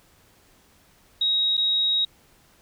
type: tone with dropouts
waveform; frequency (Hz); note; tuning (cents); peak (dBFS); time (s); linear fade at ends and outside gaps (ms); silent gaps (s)
sine; 3794; A#7; +30; -19; 1.21-2.05; 5; 1.57-1.576
effects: pink hiss -58 dBFS RMS until 2.61 s